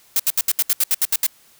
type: noise bursts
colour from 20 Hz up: blue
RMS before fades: -17 dBFS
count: 11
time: 0.16-1.266 s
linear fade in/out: 2 ms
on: 36 ms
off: 71 ms
effects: white hiss -53 dBFS RMS until 1.59 s